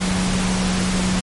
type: tone in noise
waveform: sine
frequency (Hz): 185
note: F#3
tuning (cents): 0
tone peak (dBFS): -19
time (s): 0-1.21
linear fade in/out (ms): 20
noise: pink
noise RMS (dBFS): -23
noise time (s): 0-1.21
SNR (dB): +1
effects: low-pass 11000 Hz 12 dB/octave + MP3 48 kbps